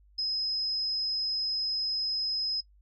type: tone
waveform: sine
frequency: 5090 Hz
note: D#8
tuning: 39 cents sharp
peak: -27 dBFS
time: 0.18-2.61 s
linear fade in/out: 10 ms
effects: noise-tail reverb RT60 0.1 s tail -22 dB re dry + added 50 Hz sine -57 dBFS peak until 2.81 s